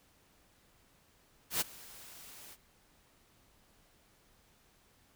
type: noise with ADSR envelope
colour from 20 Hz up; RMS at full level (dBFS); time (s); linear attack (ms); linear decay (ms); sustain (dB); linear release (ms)
white; -30; 1.5-2.57; 110; 17; -22; 47
effects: pink hiss -67 dBFS RMS until 5.15 s